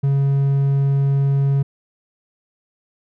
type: tone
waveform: triangle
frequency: 138.59 Hz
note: C#3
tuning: in tune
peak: -12 dBFS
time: 0.03-1.63 s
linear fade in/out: 10 ms
effects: none